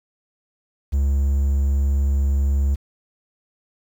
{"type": "tone", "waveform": "triangle", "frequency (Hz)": 69.3, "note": "C#2", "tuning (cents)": 0, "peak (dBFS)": -14, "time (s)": [0.92, 2.76], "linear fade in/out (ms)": 20, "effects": ["8-bit"]}